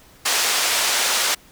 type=band-pass noise; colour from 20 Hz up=white; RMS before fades=-20 dBFS; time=0.25-1.35 s; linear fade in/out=10 ms; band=510 to 7100 Hz; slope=12 dB/octave; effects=pink hiss -50 dBFS RMS until 1.51 s